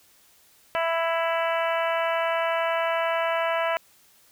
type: harmonic tone with a mistuned harmonic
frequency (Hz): 331.1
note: E4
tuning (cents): +8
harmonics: 2 / 3 / 4 / 5 / 6 / 7 / 8 / 9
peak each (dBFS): -25 / -29 / -31 / -33 / -35 / -36 / -37 / -38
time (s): 0.75-3.77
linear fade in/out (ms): 0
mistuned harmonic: 7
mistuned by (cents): -17
effects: white hiss -58 dBFS RMS until 4.31 s